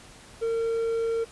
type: tone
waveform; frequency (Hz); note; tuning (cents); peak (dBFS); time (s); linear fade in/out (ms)
triangle; 456.9; A#4; -35; -22; 0.41-1.25; 20
effects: pink hiss -49 dBFS RMS until 1.31 s + resampled to 24000 Hz